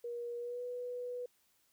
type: tone with pitch glide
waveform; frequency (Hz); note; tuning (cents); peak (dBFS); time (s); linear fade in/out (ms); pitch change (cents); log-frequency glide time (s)
sine; 476.5 to 491.9; A#4 to B4; +38 to -7; -38; 0.04-1.26; 5; +55; 0.38-0.62
effects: white hiss -73 dBFS RMS until 1.72 s

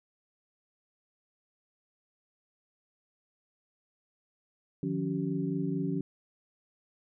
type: tone cluster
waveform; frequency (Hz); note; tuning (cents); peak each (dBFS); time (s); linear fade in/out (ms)
sine; 154.1 / 178.6 / 279 / 382; D#3 / F3 / C#4 / G4; -16 / +39 / +11 / -45; -35 / -33 / -33 / -38; 4.83-6.01; 2
effects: none

